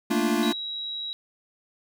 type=chord; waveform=square; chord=Bb major seventh; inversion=third; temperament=equal with one note detuned; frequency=220 / 233.1 / 293.7 / 347.2 Hz; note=A3 / Bb3 / D4 / F4; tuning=0 / 0 / 0 / -10 cents; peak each=-28 dBFS; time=0.1-0.53 s; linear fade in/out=10 ms
type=tone; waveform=sine; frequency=3863 Hz; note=B7; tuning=39 cents flat; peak=-30 dBFS; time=0.43-1.13 s; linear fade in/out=0 ms
effects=none